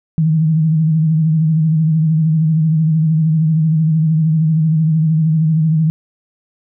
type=tone with vibrato; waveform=sine; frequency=158.4 Hz; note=D#3; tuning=31 cents sharp; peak=-10 dBFS; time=0.18-5.9 s; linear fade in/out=0 ms; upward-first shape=sine; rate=13 Hz; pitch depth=56 cents each way; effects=none